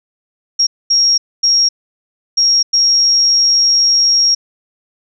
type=tone bursts at uneven times; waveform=sine; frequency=5588 Hz; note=F8; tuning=in tune; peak=-8 dBFS; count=5; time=0.59-0.67 / 0.9-1.18 / 1.43-1.69 / 2.37-2.63 / 2.73-4.35 s; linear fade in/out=10 ms; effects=none